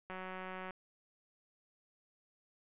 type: click train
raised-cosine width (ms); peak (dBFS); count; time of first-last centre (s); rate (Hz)
0.5; -30; 114; 0.1-0.708; 186
effects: resampled to 8000 Hz